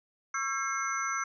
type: tone cluster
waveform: sine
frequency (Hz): 1109 / 1342 / 1612 / 2153 / 6050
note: C#6 / E6 / G6 / C7 / F#8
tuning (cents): 0 / +31 / +48 / +49 / +38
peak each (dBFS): -37 / -33 / -37 / -37 / -38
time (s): 0.34-1.24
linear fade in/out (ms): 5
effects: none